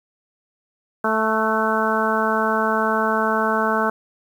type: harmonic tone with a mistuned harmonic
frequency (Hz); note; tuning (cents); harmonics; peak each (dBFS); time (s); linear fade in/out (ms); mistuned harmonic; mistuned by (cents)
220; A3; 0; 1 / 2 / 3 / 4 / 5 / 6 / 7; -25 / -25 / -25 / -25 / -25 / -25 / -25; 1.04-3.9; 5; 7; -25
effects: 8-bit